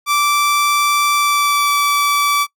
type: tone with pitch glide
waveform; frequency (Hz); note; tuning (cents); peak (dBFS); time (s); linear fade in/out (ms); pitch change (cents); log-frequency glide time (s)
sawtooth; 1167 to 1154.9; D6 to D6; -11 to -29; -9; 0.06-2.47; 50; -18; 1.14-1.73
effects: noise-tail reverb RT60 0.1 s tail -23 dB re dry